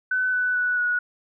sine tone with pitch steps, 1509 / 1493.4 / 1477.9 / 1462.7 Hz, F#6 / F#6 / F#6 / F#6, +34 / +16 / -2 / -20 cents, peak -20 dBFS, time 0.11-0.99 s, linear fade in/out 5 ms, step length 220 ms, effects none

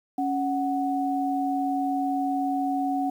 sine tone pair together, 277.2 / 741.3 Hz, C#4 / F#5, 0 / +3 cents, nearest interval octave + perfect fourth, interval 1703 cents, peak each -26 / -26 dBFS, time 0.18-3.1 s, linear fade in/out 5 ms, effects 9-bit

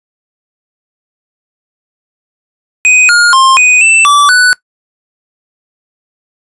square tone with pitch steps, 2501 / 1424 / 1059 / 2490 / 2662 / 1158 / 1487 Hz, D#7 / F6 / C6 / D#7 / E7 / D6 / F#6, +8 / +33 / +21 / +1 / +16 / -25 / +8 cents, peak -4 dBFS, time 2.85-4.53 s, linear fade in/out 0 ms, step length 240 ms, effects noise-tail reverb RT60 0.1 s tail -21 dB re dry + resampled to 24000 Hz

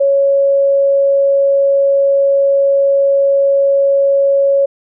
sine tone, 554.4 Hz, C#5, in tune, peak -8 dBFS, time 0-4.66 s, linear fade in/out 10 ms, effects none

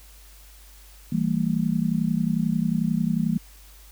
sine chord, E diminished, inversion none, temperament equal with one note detuned, 164.81 / 196 / 227.2 Hz, E3 / G3 / Bb3, 0 / 0 / -44 cents, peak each -25 dBFS, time 1.12-3.38 s, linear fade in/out 5 ms, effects added 50 Hz sine -47 dBFS peak until 3.91 s + white hiss -52 dBFS RMS until 3.91 s

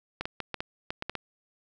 clicks, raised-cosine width 0.3 ms, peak -16 dBFS, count 9, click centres 0.21 / 0.255 / 0.403 / 0.543 / 0.605 / 0.905 / 1.024 / 1.096 / 1.153 s, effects none

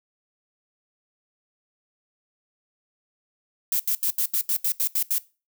violet noise bursts, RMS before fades -23 dBFS, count 10, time 3.72-5.182 s, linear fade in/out 2 ms, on 76 ms, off 78 ms, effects noise-tail reverb RT60 0.3 s tail -20 dB re dry

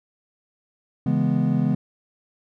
triangle chord, C# minor seventh, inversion none, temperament equal, 138.59 / 164.81 / 207.7 / 246.9 Hz, C#3 / E3 / G#3 / B3, 0 / 0 / 0 / 0 cents, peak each -22 dBFS, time 1.06-1.75 s, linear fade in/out 5 ms, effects none

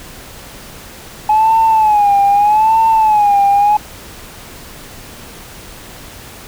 sine tone with vibrato, 847 Hz, G#5, 34 cents sharp, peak -6 dBFS, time 1.29-3.77 s, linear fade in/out 5 ms, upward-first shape sine, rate 0.81 Hz, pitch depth 100 cents each way, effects tanh soft clip ceiling -4 dBFS + pink hiss -34 dBFS RMS until 6.47 s

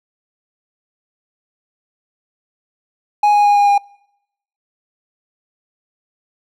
triangle tone with pitch steps, 830.6 / 825.3 / 820.1 / 814.9 / 809.8 Hz, G#5 / G#5 / G#5 / G#5 / G#5, 0 / -11 / -22 / -33 / -44 cents, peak -7 dBFS, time 3.23-3.78 s, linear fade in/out 5 ms, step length 110 ms, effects noise-tail reverb RT60 0.8 s tail -25 dB re dry

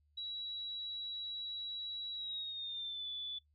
sine tone with pitch glide, 3897 to 3472 Hz, B7 to A7, -24 to -24 cents, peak -39 dBFS, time 0.17-3.39 s, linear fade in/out 10 ms, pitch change -200 cents, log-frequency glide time 2.15-3.08 s, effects noise-tail reverb RT60 0.1 s tail -17 dB re dry + added 74 Hz sine -70 dBFS peak until 3.54 s

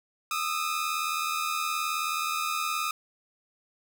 sawtooth tone pair together, 1227 / 1306 Hz, D#6 / E6, -25 / -17 cents, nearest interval minor second, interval 108 cents, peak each -26 / -28 dBFS, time 0.31-2.91 s, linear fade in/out 2 ms, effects none

